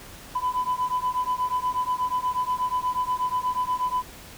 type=beating tone pair; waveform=sine; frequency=998 / 1006.3 Hz; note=B5 / B5; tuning=+18 / +32 cents; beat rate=8.3 Hz; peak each=-25 / -25 dBFS; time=0.35-4.03 s; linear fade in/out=10 ms; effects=tanh soft clip ceiling -18 dBFS + pink hiss -44 dBFS RMS until 4.37 s